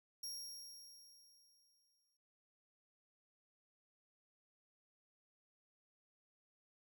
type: tone with exponential decay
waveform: sawtooth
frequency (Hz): 5588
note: F8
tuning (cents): 0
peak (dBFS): -40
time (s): 0.23-2.17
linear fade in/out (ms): 5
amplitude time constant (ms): 420
effects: none